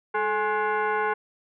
sine tone with frequency modulation, 201.3 Hz, G3, 46 cents sharp, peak -22 dBFS, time 0.14-1.14 s, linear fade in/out 10 ms, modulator 633 Hz, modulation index 2.3, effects none

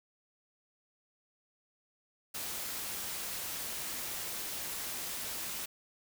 white noise, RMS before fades -39 dBFS, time 2.34-5.66 s, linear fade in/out 10 ms, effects none

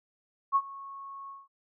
sine tone with ADSR envelope, 1100 Hz, C#6, 14 cents flat, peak -19 dBFS, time 0.52-1.48 s, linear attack 36 ms, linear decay 55 ms, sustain -21 dB, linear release 190 ms, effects none

